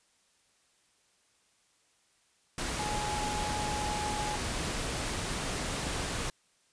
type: tone in noise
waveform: sine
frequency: 840 Hz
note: G#5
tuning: 19 cents sharp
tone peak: -34 dBFS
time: 2.79-4.36 s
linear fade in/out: 2 ms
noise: pink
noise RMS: -34 dBFS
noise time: 2.58-6.3 s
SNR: -3 dB
effects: white hiss -69 dBFS RMS until 6.72 s + resampled to 22050 Hz